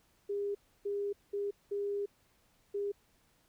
sine tone bursts at uneven times, 404.6 Hz, G#4, 45 cents flat, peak -32 dBFS, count 5, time 0.29-0.55 / 0.85-1.13 / 1.33-1.51 / 1.71-2.06 / 2.74-2.92 s, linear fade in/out 10 ms, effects pink hiss -70 dBFS RMS until 3.48 s

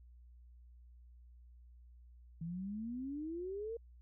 sine exponential sweep, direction up, 160.7 to 470.8 Hz, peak -39 dBFS, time 2.41-3.77 s, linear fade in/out 5 ms, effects added 60 Hz sine -56 dBFS peak until 4.01 s

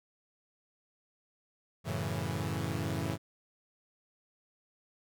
sawtooth chord, F# minor seventh, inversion none, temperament equal, 92.5 / 110 / 138.59 / 164.81 Hz, F#2 / A2 / C#3 / E3, 0 / 0 / 0 / 0 cents, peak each -34 dBFS, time 1.84-3.18 s, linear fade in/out 50 ms, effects none

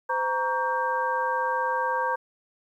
sine tone cluster, 514 / 935 / 1129 / 1575 Hz, C5 / A#5 / C#6 / G6, -31 / +5 / +31 / +8 cents, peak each -30 / -26 / -32 / -30 dBFS, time 0.09-2.16 s, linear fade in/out 10 ms, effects 10-bit

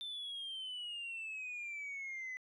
sine exponential sweep, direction down, 3573 to 2003 Hz, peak -39 dBFS, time 0.01-2.37 s, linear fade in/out 0 ms, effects tanh soft clip ceiling -39 dBFS

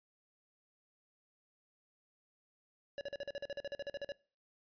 square tone bursts, 567 Hz, C#5, 39 cents sharp, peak -39 dBFS, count 16, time 2.98-4.12 s, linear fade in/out 0 ms, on 30 ms, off 44 ms, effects noise-tail reverb RT60 0.4 s tail -22 dB re dry + resampled to 11025 Hz

